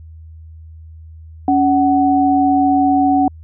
sine tone pair together, 280 / 747.5 Hz, C#4 / F#5, +18 / +17 cents, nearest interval octave + perfect fourth, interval 1699 cents, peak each -13 dBFS, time 1.48-3.28 s, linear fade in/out 2 ms, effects added 80 Hz sine -34 dBFS peak until 3.43 s

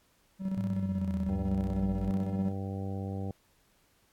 triangle tone with tremolo, 191 Hz, G3, 45 cents flat, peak -26 dBFS, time 0.39-2.53 s, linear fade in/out 50 ms, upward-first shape square, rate 16 Hz, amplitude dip 50%
sine exponential sweep, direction down, 109.2 to 52.9 Hz, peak -34 dBFS, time 0.57-2.11 s, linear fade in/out 0 ms
harmonic tone, 97.2 Hz, G2, 14 cents flat, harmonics 1 / 2 / 3 / 4 / 5 / 6 / 7 / 8, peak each -35 / -38 / -44 / -47 / -45 / -50 / -53 / -48 dBFS, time 1.29-3.31 s, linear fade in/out 0 ms
effects pink hiss -68 dBFS RMS until 4.12 s + AAC 64 kbps

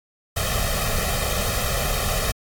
pink noise with comb filter, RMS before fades -23 dBFS, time 0.36-2.32 s, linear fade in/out 10 ms, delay 1.6 ms, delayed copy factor +0.9, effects AAC 64 kbps

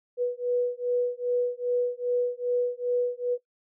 sine beating tone pair, 488.8 / 491.3 Hz, B4 / B4, -18 / -9 cents, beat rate 2.5 Hz, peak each -27 dBFS, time 0.17-3.38 s, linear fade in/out 50 ms, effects noise-tail reverb RT60 0.1 s tail -17 dB re dry

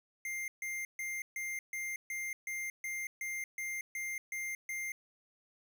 square tone bursts, 2100 Hz, C7, 6 cents sharp, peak -37 dBFS, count 13, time 0.25-4.92 s, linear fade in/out 2 ms, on 230 ms, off 140 ms, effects none

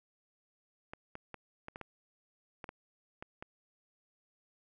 clicks, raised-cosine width 0.5 ms, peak -28 dBFS, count 10, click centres 0.935 / 1.154 / 1.343 / 1.684 / 1.759 / 1.813 / 2.642 / 2.691 / 3.225 / 3.425 s, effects none

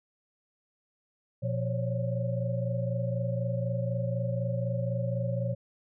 sine tone cluster, 120.5 / 176.2 / 541 / 565 Hz, B2 / F3 / C#5 / C#5, -42 / +16 / -42 / +33 cents, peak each -29 / -36 / -36 / -37 dBFS, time 1.42-5.55 s, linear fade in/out 20 ms, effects none

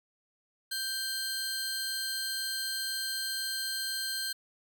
sawtooth tone pair together, 1568 / 4186 Hz, G6 / C8, 0 / 0 cents, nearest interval octave + perfect fourth, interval 1700 cents, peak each -33 / -31 dBFS, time 0.71-4.33 s, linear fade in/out 10 ms, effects none

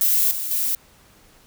violet noise with level steps, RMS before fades -18 / -27 / -22 dBFS, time 0.01-0.75 s, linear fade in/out 2 ms, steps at 0.31 / 0.51 s, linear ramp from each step 2 ms, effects pink hiss -53 dBFS RMS until 1.46 s

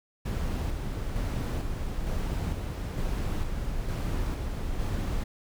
brown noise with tremolo, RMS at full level -29 dBFS, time 0.25-5.24 s, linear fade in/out 10 ms, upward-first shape square, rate 1.1 Hz, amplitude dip 30%, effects none

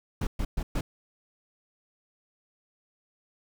brown noise bursts, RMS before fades -28 dBFS, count 4, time 0.21-0.81 s, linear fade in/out 5 ms, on 60 ms, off 120 ms, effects none

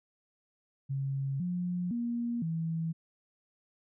sine tone with pitch steps, 136.7 / 178 / 236.8 / 163.3 Hz, C#3 / F3 / A#3 / E3, -24 / +33 / +27 / -16 cents, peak -30 dBFS, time 0.89-2.93 s, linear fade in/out 20 ms, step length 510 ms, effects none

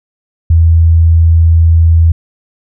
sine tone, 82.41 Hz, E2, in tune, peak -3 dBFS, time 0.5-2.12 s, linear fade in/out 5 ms, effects none

